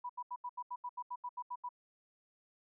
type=tone bursts; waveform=sine; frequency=982 Hz; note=B5; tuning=10 cents flat; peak=-38 dBFS; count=13; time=0.04-1.691 s; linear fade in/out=10 ms; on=55 ms; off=78 ms; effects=none